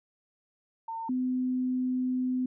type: tone pair in turn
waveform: sine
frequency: 906 / 254.2 Hz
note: A#5 / C4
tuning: -50 / -50 cents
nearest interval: octave + minor seventh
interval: 2200 cents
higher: first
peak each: -33 / -26 dBFS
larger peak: second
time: 0.88-1.09 / 1.09-2.46 s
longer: second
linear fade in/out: 5 ms
effects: none